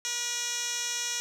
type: tone with band-pass filter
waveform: 10% pulse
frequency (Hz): 480.9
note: B4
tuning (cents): -46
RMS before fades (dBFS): -32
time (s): 0.05-1.2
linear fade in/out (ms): 0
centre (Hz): 5300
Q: 4.8
effects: none